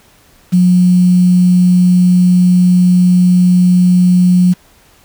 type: tone with quantisation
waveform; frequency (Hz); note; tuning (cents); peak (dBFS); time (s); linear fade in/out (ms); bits
sine; 180; F#3; -47; -5; 0.52-4.54; 20; 5
effects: pink hiss -47 dBFS RMS until 5.04 s